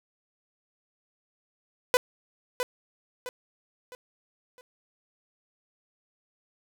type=tone with echo; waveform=sawtooth; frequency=499.3 Hz; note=B4; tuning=19 cents sharp; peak=-14 dBFS; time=1.94-1.97 s; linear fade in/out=0 ms; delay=660 ms; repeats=4; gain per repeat=-8 dB; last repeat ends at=4.61 s; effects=none